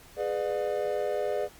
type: chord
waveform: triangle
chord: G# diminished seventh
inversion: none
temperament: just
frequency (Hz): 415.3 / 498.4 / 598 / 717.6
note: G#4 / B4 / D5 / F5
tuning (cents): 0 / +16 / +31 / +47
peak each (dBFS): -30 / -31 / -29 / -35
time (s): 0.16-1.49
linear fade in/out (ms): 50
effects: pink hiss -53 dBFS RMS until 1.59 s + Opus 48 kbps